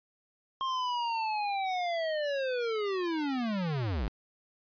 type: linear sweep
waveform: square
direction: down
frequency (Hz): 1070 to 45.32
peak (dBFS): -30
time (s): 0.61-4.08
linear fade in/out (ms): 0
effects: resampled to 11025 Hz